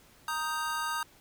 square chord, Eb major, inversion second, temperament equal, 932.3 / 1244.5 / 1568 Hz, Bb5 / Eb6 / G6, 0 / 0 / 0 cents, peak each -36 / -35 / -37 dBFS, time 0.28-1.03 s, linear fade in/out 2 ms, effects pink hiss -59 dBFS RMS until 1.2 s

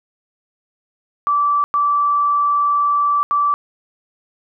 sine tone bursts at uneven times, 1161 Hz, D6, 20 cents flat, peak -13 dBFS, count 3, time 1.27-1.64 / 1.74-3.23 / 3.31-3.54 s, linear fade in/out 0 ms, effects none

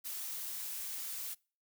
blue noise, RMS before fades -41 dBFS, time 0.04-1.35 s, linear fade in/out 20 ms, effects noise-tail reverb RT60 0.4 s tail -26 dB re dry

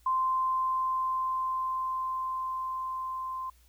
sine tone with level ramp, 1041 Hz, C6, 9 cents flat, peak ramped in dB -24 to -33 dBFS, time 0.06-3.5 s, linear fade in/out 5 ms, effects added 60 Hz sine -59 dBFS peak until 3.68 s + white hiss -66 dBFS RMS until 3.68 s

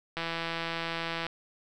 click train, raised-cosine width 0.3 ms, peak -17 dBFS, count 183, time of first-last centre 0.17-1.266 s, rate 166 Hz, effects none

